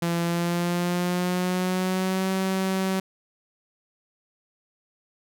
sawtooth tone with pitch glide, 170.2 to 189.94 Hz, F3 to F#3, -44 to +46 cents, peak -19 dBFS, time 0.02-3 s, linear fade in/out 5 ms, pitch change +190 cents, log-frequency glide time 0.24-2.3 s, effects none

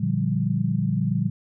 sine chord, G minor seventh, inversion first, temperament equal with one note detuned, 117.49 / 146.83 / 174.61 / 196 Hz, Bb2 / D3 / F3 / G3, +14 / 0 / 0 / 0 cents, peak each -26 dBFS, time 0-1.3 s, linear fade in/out 10 ms, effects none

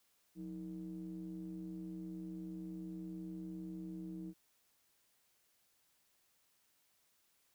triangle ring-modulated tone, 69.9 Hz, C#2, 15 cents sharp, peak -38 dBFS, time 0.35-4.34 s, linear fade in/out 50 ms, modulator 250 Hz, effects white hiss -75 dBFS RMS until 7.54 s

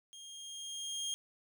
25% pulse tone with level ramp, 3227 Hz, G7, 50 cents sharp, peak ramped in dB -46 to -31 dBFS, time 0.13-1.14 s, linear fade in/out 0 ms, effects none

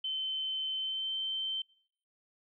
sine tone with pitch glide, 3074 to 3104 Hz, G7 to G7, -35 to -18 cents, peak -32 dBFS, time 0.04-1.62 s, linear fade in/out 5 ms, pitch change +17 cents, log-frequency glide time 0.78-1.13 s, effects noise-tail reverb RT60 0.6 s tail -25 dB re dry

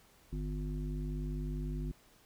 harmonic tone, 50 Hz, G1, 35 cents sharp, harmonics 1 / 3 / 5 / 7, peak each -36 / -40 / -44 / -49 dBFS, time 0.32-1.92 s, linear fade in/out 10 ms, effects pink hiss -64 dBFS RMS until 2.25 s

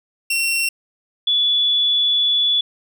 sawtooth / sine tone pair in turn, 2725 / 3433 Hz, F7 / A7, -43 / -43 cents, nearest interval major third, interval 400 cents, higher second, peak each -14 dBFS, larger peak neither, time 0.3-0.69 / 1.27-2.61 s, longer second, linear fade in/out 5 ms, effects none

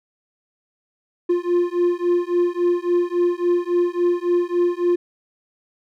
triangle beating tone pair, 349.2 / 352.8 Hz, F4 / F4, 0 / +18 cents, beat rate 3.6 Hz, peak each -18 dBFS, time 1.29-4.96 s, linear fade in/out 10 ms, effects none

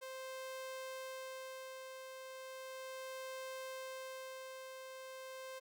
sawtooth tone with tremolo, 523.3 Hz, C5, in tune, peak -40 dBFS, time 0.01-5.6 s, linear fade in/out 20 ms, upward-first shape sine, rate 0.36 Hz, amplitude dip 40%, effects none

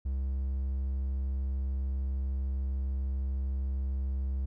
triangle tone, 66.6 Hz, C2, 31 cents sharp, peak -27 dBFS, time 0.05-4.46 s, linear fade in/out 10 ms, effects none

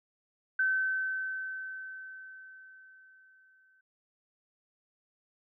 sine tone with exponential decay, 1534 Hz, G6, 38 cents flat, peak -24 dBFS, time 0.59-3.81 s, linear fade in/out 5 ms, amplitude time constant 700 ms, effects none

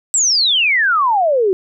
sine exponential sweep, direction down, 7940 to 361.8 Hz, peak -11 dBFS, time 0.14-1.53 s, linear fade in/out 0 ms, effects none

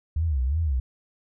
sine tone with vibrato, 72.1 Hz, D2, 31 cents flat, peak -21 dBFS, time 0.16-0.8 s, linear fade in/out 5 ms, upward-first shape sine, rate 2.8 Hz, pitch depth 250 cents each way, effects none

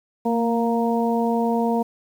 harmonic tone with a mistuned harmonic, 233.1 Hz, A#3, in tune, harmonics 1 / 2 / 3 / 4, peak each -21 / -24 / -26 / -27 dBFS, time 0.25-1.83 s, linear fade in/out 10 ms, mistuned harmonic 1, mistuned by -22 cents, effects 8-bit

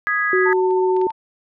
sine chord, G# minor, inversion second, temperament equal, 1244.5 / 1661.2 / 1975.5 Hz, D#6 / G#6 / B6, 0 / 0 / 0 cents, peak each -23 / -19 / -24 dBFS, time 0.07-0.53 s, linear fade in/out 0 ms
sine tone, 372.2 Hz, F#4, 10 cents sharp, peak -15 dBFS, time 0.33-1.07 s, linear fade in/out 2 ms
sine tone with tremolo, 895 Hz, A5, 29 cents sharp, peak -21 dBFS, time 0.45-1.12 s, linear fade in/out 20 ms, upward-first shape sine, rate 16 Hz, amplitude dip 25%
clicks, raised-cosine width 0.3 ms, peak -33 / -27 / -25 / -24 dBFS, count 4, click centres 0.709 / 0.966 / 1.015 / 1.105 s
effects none

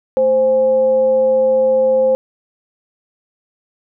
sine tone with frequency modulation, 523.3 Hz, C5, in tune, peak -10 dBFS, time 0.17-2.15 s, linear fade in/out 0 ms, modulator 302 Hz, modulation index 0.25, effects none

